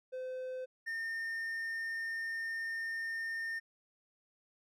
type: tone pair in turn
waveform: triangle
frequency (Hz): 513 / 1818.6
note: C5 / A#6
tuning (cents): -34 / -43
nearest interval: octave + minor seventh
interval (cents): 2191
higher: second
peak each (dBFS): -36 / -34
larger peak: second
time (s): 0.12-0.66 / 0.86-3.6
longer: second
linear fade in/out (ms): 20
effects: none